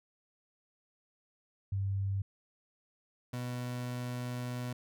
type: tone pair in turn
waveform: sine / 30% pulse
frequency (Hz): 98 / 123.47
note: G2 / B2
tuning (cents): 0 / 0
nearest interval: major third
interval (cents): 400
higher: second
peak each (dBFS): -30 / -33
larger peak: first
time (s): 1.72-2.22 / 3.33-4.73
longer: second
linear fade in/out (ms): 5
effects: none